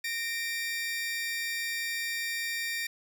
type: tone pair together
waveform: sawtooth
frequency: 1845.2 / 2351 Hz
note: A#6 / D7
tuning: -18 / +1 cents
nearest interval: major third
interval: 419 cents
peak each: -30 / -31 dBFS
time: 0.04-2.87 s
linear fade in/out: 5 ms
effects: none

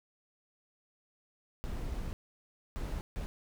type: noise bursts at uneven times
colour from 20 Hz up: brown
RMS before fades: -37 dBFS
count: 3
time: 1.64-2.13 / 2.76-3.01 / 3.16-3.26 s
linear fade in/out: 0 ms
effects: none

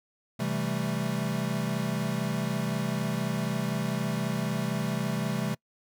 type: chord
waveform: square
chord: A minor seventh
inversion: first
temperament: equal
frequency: 130.81 / 164.81 / 196 / 220 Hz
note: C3 / E3 / G3 / A3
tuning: 0 / 0 / 0 / 0 cents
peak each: -34 dBFS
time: 0.39-5.55 s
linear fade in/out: 10 ms
effects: noise-tail reverb RT60 0.1 s tail -25 dB re dry

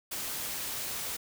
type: noise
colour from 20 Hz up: white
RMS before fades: -36 dBFS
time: 0.11-1.17 s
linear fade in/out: 10 ms
effects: none

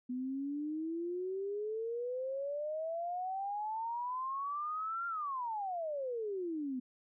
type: exponential two-way sweep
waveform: sine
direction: up then down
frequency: 246.9 to 1396.9 to 246.9 Hz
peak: -35 dBFS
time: 0.09-6.8 s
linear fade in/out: 10 ms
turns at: 5.07 s
effects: none

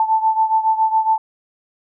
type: beating tone pair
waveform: sine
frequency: 880 / 887.2 Hz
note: A5 / A5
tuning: 0 / +14 cents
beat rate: 7.2 Hz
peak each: -15 / -19 dBFS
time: 0-1.18 s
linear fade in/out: 2 ms
effects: none

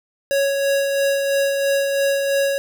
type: tone with tremolo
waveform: square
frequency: 554.4 Hz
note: C#5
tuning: in tune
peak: -16 dBFS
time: 0.31-2.58 s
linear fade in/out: 0 ms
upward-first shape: sine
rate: 3 Hz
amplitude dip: 35%
effects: none

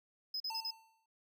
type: tone bursts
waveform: triangle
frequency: 5070 Hz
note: D#8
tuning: 32 cents sharp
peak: -35 dBFS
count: 4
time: 0.34-0.708 s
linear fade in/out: 5 ms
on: 62 ms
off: 40 ms
type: tone with exponential decay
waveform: square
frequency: 895 Hz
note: A5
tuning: 29 cents sharp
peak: -40 dBFS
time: 0.5-1.06 s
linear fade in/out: 5 ms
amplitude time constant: 120 ms
effects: none

